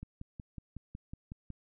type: click train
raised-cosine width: 5 ms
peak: -30 dBFS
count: 9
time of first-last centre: 0.03-1.503 s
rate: 5.43 Hz
effects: none